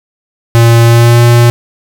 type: tone with pitch glide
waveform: square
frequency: 116.54 to 119.06 Hz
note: A#2 to A#2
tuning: 0 to +37 cents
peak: -3 dBFS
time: 0.55-1.5 s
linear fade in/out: 0 ms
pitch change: +37 cents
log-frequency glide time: 0.84-1.22 s
effects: none